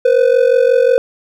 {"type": "ring-modulated tone", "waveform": "triangle", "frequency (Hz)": 500, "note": "B4", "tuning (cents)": 21, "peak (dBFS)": -3, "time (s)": [0.05, 0.98], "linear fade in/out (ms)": 0, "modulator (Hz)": 22.8, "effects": []}